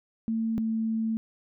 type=tone pair in turn; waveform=sine; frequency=224.7 / 223 Hz; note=A3 / A3; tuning=+37 / +23 cents; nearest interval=unison; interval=14 cents; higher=first; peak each=-25 / -25 dBFS; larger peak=neither; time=0.28-0.58 / 0.58-1.17 s; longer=second; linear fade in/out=0 ms; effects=none